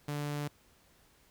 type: tone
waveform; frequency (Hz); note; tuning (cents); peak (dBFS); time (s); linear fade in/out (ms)
sawtooth; 146.4; D3; -5; -30; 0.08-0.48; 5
effects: pink hiss -65 dBFS RMS until 1.3 s